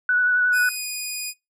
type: tone with vibrato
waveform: sine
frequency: 1479 Hz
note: F#6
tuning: 1 cent flat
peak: -16 dBFS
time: 0.09-0.69 s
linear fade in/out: 2 ms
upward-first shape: sine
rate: 11 Hz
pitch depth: 18 cents each way
type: tone with pitch glide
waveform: 5% pulse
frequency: 2489 to 2470 Hz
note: D#7 to D#7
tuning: 0 to -13 cents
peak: -17 dBFS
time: 0.52-1.34 s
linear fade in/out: 50 ms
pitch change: -13 cents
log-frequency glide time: 0.73-0.83 s
effects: noise-tail reverb RT60 0.2 s tail -22 dB re dry + low-pass 12000 Hz 12 dB/octave